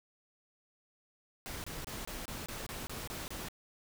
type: noise bursts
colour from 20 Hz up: pink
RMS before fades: -42 dBFS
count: 10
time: 1.46-3.485 s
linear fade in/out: 0 ms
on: 180 ms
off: 25 ms
effects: none